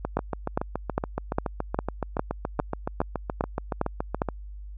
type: two click trains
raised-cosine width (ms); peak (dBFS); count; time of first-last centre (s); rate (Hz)
1; -9 / -13; 11 / 31; 0.17-4.219 / 0.05-4.287; 2.47 / 7.08
effects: added 50 Hz sine -37 dBFS peak until 4.77 s